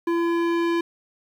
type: tone with low-pass filter sweep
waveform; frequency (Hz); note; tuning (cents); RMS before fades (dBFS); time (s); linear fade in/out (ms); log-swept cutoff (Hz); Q
square; 338.6; E4; +46; -22; 0.07-0.81; 5; 1600 to 3300; 0.78
effects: 8-bit

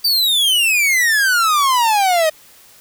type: exponential sweep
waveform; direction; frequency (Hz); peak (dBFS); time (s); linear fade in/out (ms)
45% pulse; down; 4699 to 614; -12; 0.04-2.3; 10
effects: white hiss -46 dBFS RMS until 2.8 s

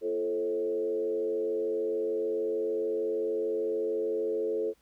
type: tone with frequency modulation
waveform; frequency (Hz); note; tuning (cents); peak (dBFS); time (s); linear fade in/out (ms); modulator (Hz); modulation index
sine; 437.7; A4; -9; -27; 0.01-4.74; 50; 93.4; 0.83
effects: pink hiss -68 dBFS RMS until 4.81 s

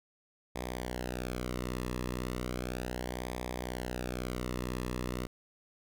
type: tone with flanger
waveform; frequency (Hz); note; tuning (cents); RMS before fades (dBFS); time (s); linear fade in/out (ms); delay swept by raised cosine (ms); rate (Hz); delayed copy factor
sawtooth; 62; B1; +7; -37; 0.55-5.27; 10; 0.7 to 1.33; 0.35; -0.75
effects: none

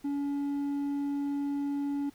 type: tone with hard clipping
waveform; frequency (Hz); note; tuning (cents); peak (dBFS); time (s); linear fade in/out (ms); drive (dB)
sine; 283.6; C#4; +40; -30; 0.04-2.1; 10; 3
effects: pink hiss -61 dBFS RMS until 2.14 s

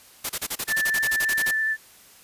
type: noise bursts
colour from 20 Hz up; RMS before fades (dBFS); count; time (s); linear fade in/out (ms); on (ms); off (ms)
white; -27; 15; 0.24-1.513; 10; 55; 32
type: tone with vibrato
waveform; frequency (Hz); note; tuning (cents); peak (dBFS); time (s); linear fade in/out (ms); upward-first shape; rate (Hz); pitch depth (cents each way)
sine; 1761; A6; +1; -21; 0.67-1.77; 50; square; 12; 9
effects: white hiss -51 dBFS RMS until 2.23 s + resampled to 32000 Hz

